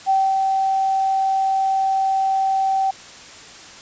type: tone with ADSR envelope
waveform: sine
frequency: 772 Hz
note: G5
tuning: 27 cents flat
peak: -13 dBFS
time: 0.06-2.91 s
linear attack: 35 ms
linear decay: 240 ms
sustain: -3 dB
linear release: 8 ms
effects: white hiss -40 dBFS RMS until 3.81 s + resampled to 16000 Hz